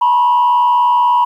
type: tone with frequency modulation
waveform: sine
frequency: 972 Hz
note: B5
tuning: 28 cents flat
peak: -7 dBFS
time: 0.01-1.25 s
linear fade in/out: 10 ms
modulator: 80.3 Hz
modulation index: 0.62
effects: tanh soft clip ceiling -6 dBFS + 8-bit

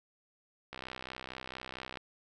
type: click train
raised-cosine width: 0.3 ms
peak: -25 dBFS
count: 81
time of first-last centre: 0.73-1.972 s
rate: 64.4 Hz
effects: none

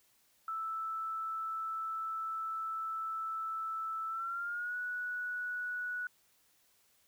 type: tone with pitch glide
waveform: sine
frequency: 1318 to 1470.9 Hz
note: E6 to F#6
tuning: -1 to -11 cents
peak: -35 dBFS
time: 0.48-6.07 s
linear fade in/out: 2 ms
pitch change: +190 cents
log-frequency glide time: 4.08-4.76 s
effects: white hiss -70 dBFS RMS until 7.07 s

